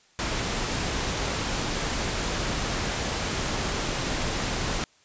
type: noise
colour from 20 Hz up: pink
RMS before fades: -28 dBFS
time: 0.19-4.84 s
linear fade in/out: 0 ms
effects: white hiss -60 dBFS RMS until 5.04 s + resampled to 16000 Hz